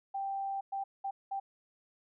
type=tone bursts at uneven times; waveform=sine; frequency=785 Hz; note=G5; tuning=2 cents sharp; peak=-33 dBFS; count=4; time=0.14-0.61 / 0.72-0.84 / 1.04-1.11 / 1.31-1.4 s; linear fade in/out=10 ms; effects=none